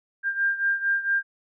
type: beating tone pair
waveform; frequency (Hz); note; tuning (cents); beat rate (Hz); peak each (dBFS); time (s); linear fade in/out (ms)
sine; 1595 / 1599.4; G6 / G6; +30 / +34; 4.4; -23 / -27; 0.23-1.23; 50
effects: none